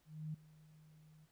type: tone with ADSR envelope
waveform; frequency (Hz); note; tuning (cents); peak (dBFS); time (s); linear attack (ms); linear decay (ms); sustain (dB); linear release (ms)
sine; 154.9; D#3; -7; -39; 0.05-1.27; 290; 6; -21; 28
effects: pink hiss -75 dBFS RMS until 1.31 s